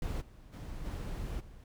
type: noise with level steps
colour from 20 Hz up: brown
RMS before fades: -35 / -53 / -42 / -38 / -52 dBFS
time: 0.02-1.64 s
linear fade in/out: 2 ms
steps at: 0.2 / 0.52 / 0.84 / 1.39 s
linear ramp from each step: 20 ms
effects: none